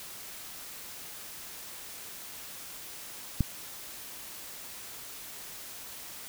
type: click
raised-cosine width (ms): 5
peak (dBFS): -12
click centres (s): 3.407
effects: white hiss -44 dBFS RMS until 6.28 s